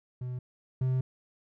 triangle tone pair in turn, 125.3 / 129.12 Hz, B2 / C3, +25 / -23 cents, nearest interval minor second, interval 52 cents, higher second, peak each -31 / -23 dBFS, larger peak second, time 0.21-0.39 / 0.81-1.01 s, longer second, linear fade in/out 5 ms, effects none

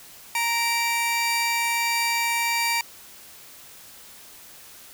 sawtooth tone pair together, 932.3 / 2330 Hz, A#5 / D7, 0 / -14 cents, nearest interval octave + major third, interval 1586 cents, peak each -21 dBFS, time 0.35-2.81 s, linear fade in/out 2 ms, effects white hiss -46 dBFS RMS until 4.93 s

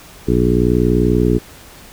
harmonic tone with a mistuned harmonic, 60.2 Hz, B1, 44 cents flat, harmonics 1 / 2 / 3 / 4 / 5 / 6 / 7, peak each -19 / -19 / -19 / -19 / -19 / -19 / -19 dBFS, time 0.27-1.39 s, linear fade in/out 20 ms, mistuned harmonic 1, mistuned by -60 cents, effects pink hiss -40 dBFS RMS until 1.92 s

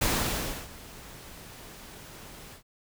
pink noise with ADSR envelope, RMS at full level -25 dBFS, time 0.01-2.63 s, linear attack 10 ms, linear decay 650 ms, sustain -21 dB, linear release 100 ms, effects none

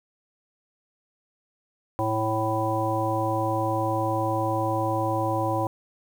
harmonic tone, 110 Hz, A2, in tune, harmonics 1 / 3 / 5 / 7 / 9, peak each -29 / -29 / -29 / -29 / -29 dBFS, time 1.99-5.67 s, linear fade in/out 0 ms, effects 8-bit

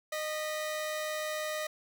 sawtooth tone pair together, 614.9 / 1951 Hz, D#5 / B6, -21 / -22 cents, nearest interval octave + minor sixth, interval 1999 cents, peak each -30 / -37 dBFS, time 0.12-1.67 s, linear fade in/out 5 ms, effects none

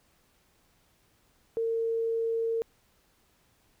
sine tone, 455.6 Hz, A#4, 40 cents flat, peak -26 dBFS, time 1.57-2.62 s, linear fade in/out 0 ms, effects pink hiss -67 dBFS RMS until 3.8 s

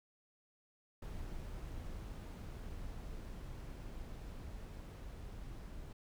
brown noise with level ramp, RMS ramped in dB -45 to -48 dBFS, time 1.02-5.93 s, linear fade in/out 5 ms, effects none

